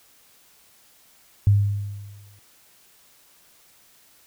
sine tone with exponential decay, 101.4 Hz, G#2, 41 cents flat, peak -11 dBFS, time 1.47-2.39 s, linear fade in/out 0 ms, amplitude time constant 200 ms, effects white hiss -56 dBFS RMS until 4.26 s

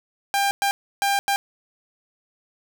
sawtooth tone bursts at uneven times, 797 Hz, G5, 28 cents sharp, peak -15 dBFS, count 4, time 0.34-0.51 / 0.62-0.71 / 1.02-1.19 / 1.28-1.36 s, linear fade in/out 0 ms, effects none

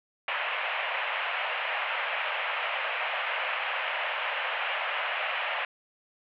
white band-pass noise, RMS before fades -31 dBFS, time 0.28-5.65 s, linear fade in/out 2 ms, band 540 to 2900 Hz, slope 48 dB/octave, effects none

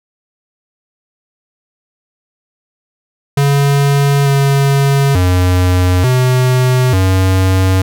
square tone with pitch steps, 140.9 / 139 / 90.7 / 127.3 / 94.1 Hz, C#3 / C#3 / F#2 / C3 / F#2, +29 / +5 / -34 / -47 / +30 cents, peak -9 dBFS, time 3.37-7.82 s, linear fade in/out 5 ms, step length 890 ms, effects none

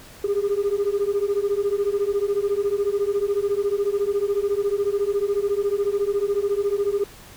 sine beating tone pair, 397.5 / 411.5 Hz, G4 / G#4, +24 / -16 cents, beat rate 14 Hz, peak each -21 dBFS, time 0.24-7.04 s, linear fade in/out 5 ms, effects tanh soft clip ceiling -16 dBFS + pink hiss -45 dBFS RMS until 7.36 s

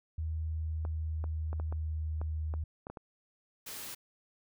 sine tone with pitch glide, 79.4 to 77.95 Hz, D#2 to D#2, +36 to +4 cents, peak -32 dBFS, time 0.18-2.64 s, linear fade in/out 5 ms, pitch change -32 cents, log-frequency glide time 0.34-2.49 s
clicks, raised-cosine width 1 ms, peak -29 dBFS, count 10, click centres 0.851 / 1.241 / 1.53 / 1.599 / 1.725 / 2.215 / 2.539 / 2.869 / 2.9 / 2.972 s
white noise, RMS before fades -43 dBFS, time 3.66-3.95 s, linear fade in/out 10 ms
effects none

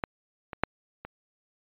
clicks, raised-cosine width 0.5 ms, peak -13 / -21 / -7 / -24 dBFS, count 4, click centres 0.038 / 0.532 / 0.636 / 1.05 s, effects resampled to 8000 Hz

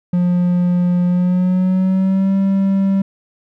triangle tone with pitch glide, 177.4 to 194.58 Hz, F3 to G3, +27 to -13 cents, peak -10 dBFS, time 0.13-3.02 s, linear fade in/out 5 ms, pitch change +160 cents, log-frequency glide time 1.06-2.36 s, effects none

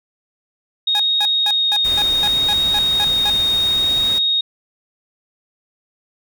sine tone with vibrato, 3729 Hz, A#7, in tune, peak -14 dBFS, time 0.87-4.41 s, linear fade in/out 5 ms, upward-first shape triangle, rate 0.7 Hz, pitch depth 9 cents each way
sawtooth tone bursts, 831 Hz, G#5, 1 cent sharp, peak -18 dBFS, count 10, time 0.95-3.3 s, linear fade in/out 0 ms, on 46 ms, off 210 ms
pink noise, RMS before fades -30 dBFS, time 1.84-4.19 s, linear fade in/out 10 ms
effects none

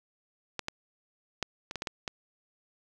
clicks, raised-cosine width 0.2 ms, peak -15 / -15 / -12 / -20 / -17 / -16 / -15 / -16 dBFS, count 8, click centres 0.593 / 0.684 / 1.427 / 1.711 / 1.757 / 1.821 / 1.872 / 2.078 s, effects none

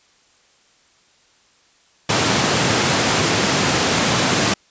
pink high-pass noise, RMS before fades -17 dBFS, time 2.09-4.54 s, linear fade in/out 5 ms, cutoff 110 Hz, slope 24 dB/octave, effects white hiss -56 dBFS RMS until 4.7 s + resampled to 16000 Hz

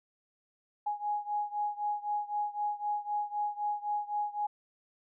sine beating tone pair, 830 / 833.9 Hz, G#5 / G#5, -1 / +7 cents, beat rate 3.9 Hz, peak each -33 / -35 dBFS, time 0.86-4.47 s, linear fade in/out 10 ms, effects none

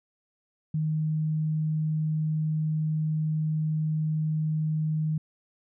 sine tone, 155.56 Hz, D#3, in tune, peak -24 dBFS, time 0.74-5.18 s, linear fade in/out 5 ms, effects none

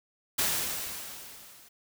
white noise with level ramp, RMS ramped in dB -26 to -55 dBFS, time 0.38-1.69 s, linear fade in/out 10 ms, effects none

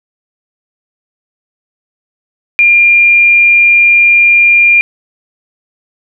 sine tone, 2400 Hz, D7, 37 cents sharp, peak -3 dBFS, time 2.59-4.81 s, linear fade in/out 0 ms, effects none

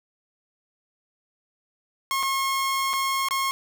sawtooth tone with dropouts, 1081 Hz, C#6, 44 cents flat, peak -19 dBFS, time 2.11-3.51 s, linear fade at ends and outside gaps 0 ms, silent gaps 2.228-2.232 / 2.932-2.936 / 3.286-3.309 s, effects none

